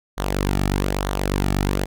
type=tone with flanger; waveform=sawtooth; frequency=48.33 Hz; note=G1; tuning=24 cents flat; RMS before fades=-22 dBFS; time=0.17-1.86 s; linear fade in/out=20 ms; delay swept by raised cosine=0.39 to 1.99 ms; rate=1.1 Hz; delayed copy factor=-0.55; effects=none